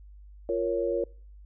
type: chord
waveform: sine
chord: Bb minor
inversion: second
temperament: equal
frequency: 349.2 / 466.2 / 554.4 Hz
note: F4 / Bb4 / Db5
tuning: 0 / 0 / 0 cents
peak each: -30 / -29 / -29 dBFS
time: 0.49-1.04 s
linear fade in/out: 2 ms
effects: noise-tail reverb RT60 0.5 s tail -26 dB re dry + added 50 Hz sine -46 dBFS peak until 1.45 s